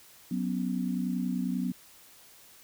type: chord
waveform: sine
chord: F# suspended fourth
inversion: none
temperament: equal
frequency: 185 / 246.9 / 277.2 Hz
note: F#3 / B3 / C#4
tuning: 0 / 0 / 0 cents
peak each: -31 / -31 / -37 dBFS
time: 0.31-1.72 s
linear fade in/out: 5 ms
effects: white hiss -55 dBFS RMS until 2.63 s

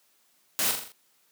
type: noise with echo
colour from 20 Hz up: white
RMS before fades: -26 dBFS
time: 0.59-0.71 s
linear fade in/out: 0 ms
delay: 42 ms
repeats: 5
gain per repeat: -5 dB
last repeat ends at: 0.92 s
effects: white hiss -66 dBFS RMS until 1.31 s + high-pass 150 Hz 12 dB/octave

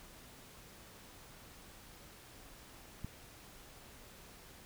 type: click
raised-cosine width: 5 ms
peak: -28 dBFS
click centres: 3.046 s
effects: pink hiss -56 dBFS RMS until 4.65 s

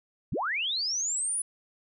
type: linear sweep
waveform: sine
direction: up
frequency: 58.2 to 10070 Hz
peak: -27 dBFS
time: 0.32-1.42 s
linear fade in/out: 5 ms
effects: none

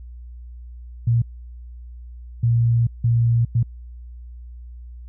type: tone bursts at uneven times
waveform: sine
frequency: 117.2 Hz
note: A#2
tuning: 10 cents sharp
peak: -14 dBFS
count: 4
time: 1.07-1.22 / 2.43-2.87 / 3.04-3.45 / 3.55-3.63 s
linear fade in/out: 5 ms
effects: added 60 Hz sine -35 dBFS peak until 5.08 s

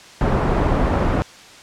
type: low-pass noise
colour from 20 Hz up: pink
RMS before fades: -18 dBFS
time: 0.21-1.22 s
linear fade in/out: 0 ms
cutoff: 1100 Hz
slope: 12 dB/octave
effects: white hiss -42 dBFS RMS until 1.62 s + low-pass 6000 Hz 12 dB/octave

